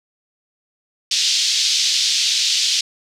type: band-pass noise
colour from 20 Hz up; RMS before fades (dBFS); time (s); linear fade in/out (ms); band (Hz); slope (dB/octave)
pink; -18; 1.11-2.81; 5; 3400 to 5900; 24
effects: none